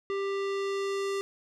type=tone with low-pass filter sweep; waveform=square; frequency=394.5 Hz; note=G4; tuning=11 cents sharp; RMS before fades=-31 dBFS; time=0.1-1.21 s; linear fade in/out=0 ms; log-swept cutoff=2900 to 8800 Hz; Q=0.78; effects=none